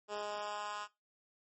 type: tone with high-pass filter sweep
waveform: 10% pulse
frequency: 207.7 Hz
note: G#3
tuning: in tune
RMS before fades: -41 dBFS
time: 0.08-0.88 s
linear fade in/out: 50 ms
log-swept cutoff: 430 to 1200 Hz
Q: 1.7
effects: noise-tail reverb RT60 0.2 s tail -17 dB re dry + MP3 32 kbps

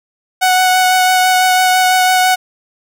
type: tone with vibrato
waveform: sawtooth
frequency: 740 Hz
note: F#5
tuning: in tune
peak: -5 dBFS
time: 0.41-2.36 s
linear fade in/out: 20 ms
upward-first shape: sine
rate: 6 Hz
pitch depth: 11 cents each way
effects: none

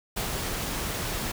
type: noise with ADSR envelope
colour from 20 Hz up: pink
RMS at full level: -29 dBFS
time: 0.16-1.32 s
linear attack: 13 ms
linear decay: 100 ms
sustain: -2 dB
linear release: 8 ms
effects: none

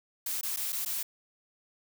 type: noise with dropouts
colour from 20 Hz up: blue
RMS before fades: -33 dBFS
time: 0.26-1.03 s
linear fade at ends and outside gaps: 5 ms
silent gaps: 0.412-0.431 / 0.563-0.57 / 0.723-0.727 / 0.85-0.859 s
effects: none

